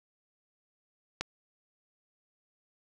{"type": "click", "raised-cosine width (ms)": 0.2, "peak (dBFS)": -14, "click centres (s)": 1.21, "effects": []}